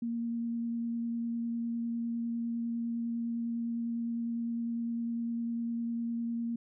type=tone with vibrato; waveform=sine; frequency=233.1 Hz; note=A#3; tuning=in tune; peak=-31 dBFS; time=0.02-6.56 s; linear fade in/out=5 ms; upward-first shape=sine; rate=9.9 Hz; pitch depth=9 cents each way; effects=none